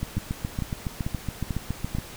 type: two click trains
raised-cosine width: 5 ms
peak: -15 / -15 dBFS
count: 15 / 5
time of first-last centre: 0.03-1.985 / 0.18-1.95 s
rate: 7.16 / 2.26 Hz
effects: pink hiss -42 dBFS RMS until 2.16 s